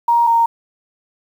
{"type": "tone pair in turn", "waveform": "sine", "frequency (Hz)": [940, 926], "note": ["A#5", "A#5"], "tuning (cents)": [14, -12], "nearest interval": "unison", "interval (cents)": 26, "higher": "first", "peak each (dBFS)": -10, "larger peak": "neither", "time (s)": [[0.08, 0.27], [0.27, 0.46]], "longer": "neither", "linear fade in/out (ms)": 5, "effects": ["7-bit"]}